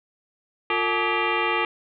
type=tone with frequency modulation; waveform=sine; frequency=758 Hz; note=F#5; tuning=42 cents sharp; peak=-20 dBFS; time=0.7-1.65 s; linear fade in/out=2 ms; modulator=404 Hz; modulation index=5.2; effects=none